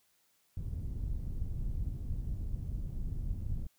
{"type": "low-pass noise", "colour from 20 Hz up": "pink", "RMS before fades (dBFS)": -36, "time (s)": [0.57, 3.67], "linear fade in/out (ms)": 2, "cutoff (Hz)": 110, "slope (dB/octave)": 12, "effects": ["white hiss -72 dBFS RMS until 3.78 s"]}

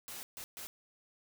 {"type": "noise bursts at uneven times", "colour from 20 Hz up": "white", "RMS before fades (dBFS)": -45, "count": 3, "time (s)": [[0.08, 0.23], [0.37, 0.44], [0.57, 0.67]], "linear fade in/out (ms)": 0, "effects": []}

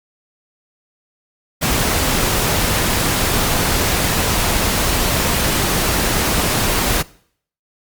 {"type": "noise", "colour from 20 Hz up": "pink", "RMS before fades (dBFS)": -17, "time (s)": [1.61, 7.03], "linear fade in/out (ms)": 20, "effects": ["noise-tail reverb RT60 0.6 s tail -22 dB re dry", "Opus 48 kbps"]}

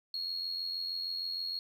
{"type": "tone with amplitude modulation", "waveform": "sine", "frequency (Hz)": 4300, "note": "C8", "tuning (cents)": 47, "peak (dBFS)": -30, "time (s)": [0.14, 1.59], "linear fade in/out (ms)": 2, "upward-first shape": "sine", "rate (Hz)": 86.4, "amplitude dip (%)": 60, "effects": ["tanh soft clip ceiling -29 dBFS", "11-bit"]}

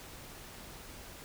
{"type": "silence", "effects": ["pink hiss -49 dBFS RMS until 1.24 s"]}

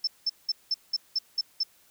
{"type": "tone bursts", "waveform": "sine", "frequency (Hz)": 5300, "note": "E8", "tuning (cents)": 9, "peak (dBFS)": -23, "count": 8, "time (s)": [0.04, 1.634], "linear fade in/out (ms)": 5, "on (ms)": 33, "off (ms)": 190, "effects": ["white hiss -61 dBFS RMS until 1.9 s"]}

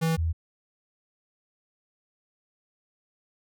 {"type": "tone pair in turn", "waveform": ["square", "sine"], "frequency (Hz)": [162.8, 81.82], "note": ["E3", "E2"], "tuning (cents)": [-21, -12], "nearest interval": "octave", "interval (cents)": 1191, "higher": "first", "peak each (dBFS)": -23, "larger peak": "neither", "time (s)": [[0.01, 0.17], [0.17, 0.33]], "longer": "neither", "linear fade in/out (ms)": 20, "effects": []}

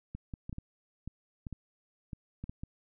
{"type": "clicks", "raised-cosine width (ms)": 5, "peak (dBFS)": -27, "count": 12, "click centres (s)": [0.15, 0.338, 0.495, 0.528, 0.584, 1.076, 1.468, 1.527, 2.132, 2.44, 2.495, 2.635], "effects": []}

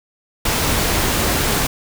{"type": "noise", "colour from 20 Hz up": "pink", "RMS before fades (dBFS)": -18, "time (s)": [0.45, 1.67], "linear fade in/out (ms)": 5, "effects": []}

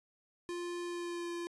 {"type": "tone with pitch glide", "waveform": "square", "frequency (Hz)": [349.2, 344.2], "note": ["F4", "F4"], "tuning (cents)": [0, -25], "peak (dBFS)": -38, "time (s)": [0.49, 1.47], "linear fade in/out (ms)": 0, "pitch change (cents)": -25, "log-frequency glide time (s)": [0.84, 1.32], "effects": ["resampled to 24000 Hz", "12-bit"]}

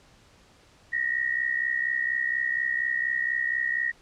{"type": "tone pair together", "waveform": "sine", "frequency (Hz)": [1851, 1915.2], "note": ["A#6", "A#6"], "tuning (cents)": [-13, 46], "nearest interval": "minor second", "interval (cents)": 59, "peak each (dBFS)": -27, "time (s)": [0.92, 3.92], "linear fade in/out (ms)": 20, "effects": ["pink hiss -57 dBFS RMS until 4.01 s", "low-pass 7000 Hz 12 dB/octave"]}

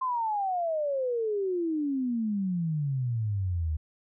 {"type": "exponential sweep", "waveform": "sine", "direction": "down", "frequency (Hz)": [1058, 75.1], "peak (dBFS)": -26, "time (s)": [0.01, 3.77], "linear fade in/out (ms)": 10, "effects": []}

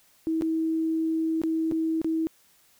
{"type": "tone with dropouts", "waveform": "sine", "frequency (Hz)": 322.2, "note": "E4", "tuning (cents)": -39, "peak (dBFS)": -23, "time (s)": [0.27, 2.27], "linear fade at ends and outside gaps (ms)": 0, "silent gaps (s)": [[0.411, 0.421], [1.417, 1.436], [1.713, 1.721], [2.016, 2.045]], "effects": ["white hiss -61 dBFS RMS until 2.79 s"]}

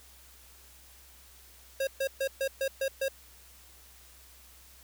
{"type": "tone bursts", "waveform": "square", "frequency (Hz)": 540, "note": "C#5", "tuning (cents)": -45, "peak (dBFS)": -28, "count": 7, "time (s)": [1.8, 3.084], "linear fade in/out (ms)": 5, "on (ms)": 72, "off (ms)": 130, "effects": ["added 63 Hz sine -58 dBFS peak until 4.83 s", "white hiss -56 dBFS RMS until 4.83 s"]}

